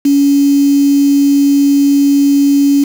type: tone with quantisation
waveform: sine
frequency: 281.7 Hz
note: C#4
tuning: 28 cents sharp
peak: -6 dBFS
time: 0.05-2.84 s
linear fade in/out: 5 ms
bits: 4
effects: none